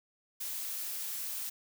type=noise; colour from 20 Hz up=blue; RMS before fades=-38 dBFS; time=0.4-1.5 s; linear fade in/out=10 ms; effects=none